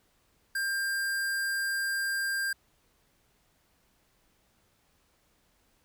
square tone, 1594 Hz, G6, 28 cents sharp, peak -29 dBFS, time 0.55-2.53 s, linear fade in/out 5 ms, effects pink hiss -69 dBFS RMS until 5.84 s

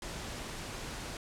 pink noise, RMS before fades -41 dBFS, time 0.02-1.17 s, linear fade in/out 2 ms, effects low-pass 9000 Hz 12 dB/octave

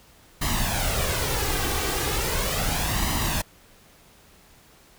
pink noise with flanger, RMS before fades -25 dBFS, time 0.41-3.42 s, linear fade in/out 10 ms, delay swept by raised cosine 1 to 2.6 ms, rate 0.37 Hz, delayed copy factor +0.6, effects pink hiss -54 dBFS RMS until 4.98 s

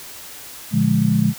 sine chord, Bb dominant seventh, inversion none, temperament just, 116.54 / 145.68 / 174.81 / 209.8 Hz, Bb2 / D3 / F3 / Ab3, 0 / -14 / +2 / +18 cents, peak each -22 / -20 / -20 / -17 dBFS, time 0.71-1.34 s, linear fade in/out 50 ms, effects white hiss -37 dBFS RMS until 1.38 s

